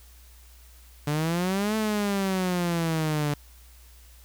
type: exponential two-way sweep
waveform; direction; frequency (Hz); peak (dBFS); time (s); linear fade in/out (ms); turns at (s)
sawtooth; up then down; 144.8 to 220 to 144.8; -20; 1.07-3.34; 5; 1.76
effects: added 60 Hz sine -49 dBFS peak until 4.24 s + white hiss -56 dBFS RMS until 4.24 s